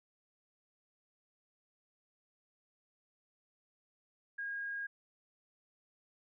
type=tone; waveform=sine; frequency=1630 Hz; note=G#6; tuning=33 cents flat; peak=-37 dBFS; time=4.38-4.87 s; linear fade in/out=10 ms; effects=none